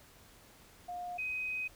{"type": "tone pair in turn", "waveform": "sine", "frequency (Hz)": [711, 2515], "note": ["F5", "D#7"], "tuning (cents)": [31, 18], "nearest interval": "octave + minor seventh", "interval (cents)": 2187, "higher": "second", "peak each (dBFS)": [-38, -34], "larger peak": "second", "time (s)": [[0.88, 1.18], [1.18, 1.68]], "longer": "second", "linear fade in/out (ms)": 10, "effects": ["pink hiss -59 dBFS RMS until 1.75 s"]}